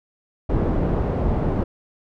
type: low-pass noise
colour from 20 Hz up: pink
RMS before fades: -21 dBFS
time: 0.49-1.64 s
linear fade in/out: 10 ms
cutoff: 610 Hz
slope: 12 dB/octave
effects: none